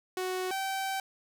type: tone pair in turn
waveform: sawtooth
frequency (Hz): 370 / 773.2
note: F#4 / G5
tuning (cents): 0 / -24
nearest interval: octave + minor second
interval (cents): 1276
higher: second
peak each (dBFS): -27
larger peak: neither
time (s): 0.17-0.51 / 0.51-1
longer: second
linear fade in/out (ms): 2
effects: none